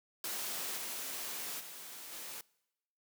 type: noise with level steps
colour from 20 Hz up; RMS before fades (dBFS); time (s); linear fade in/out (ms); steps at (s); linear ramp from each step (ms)
white; -39 / -41 / -48 / -45; 0.24-2.41; 2; 0.76 / 1.59 / 2.11; 20
effects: noise-tail reverb RT60 0.9 s tail -24 dB re dry + high-pass 200 Hz 12 dB/octave